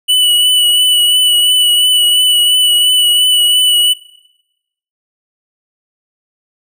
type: tone with vibrato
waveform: square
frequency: 2960 Hz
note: F#7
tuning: in tune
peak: -8 dBFS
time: 0.08-3.94 s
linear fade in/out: 20 ms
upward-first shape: triangle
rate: 2.9 Hz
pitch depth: 29 cents each way
effects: noise-tail reverb RT60 1.0 s tail -23 dB re dry